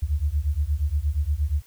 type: beating tone pair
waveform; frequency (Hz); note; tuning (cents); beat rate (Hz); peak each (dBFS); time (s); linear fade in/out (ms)
sine; 69.5 / 78; C#2 / D#2; +5 / +5; 8.5; -24; 0.02-1.62; 10
effects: white hiss -56 dBFS RMS until 1.66 s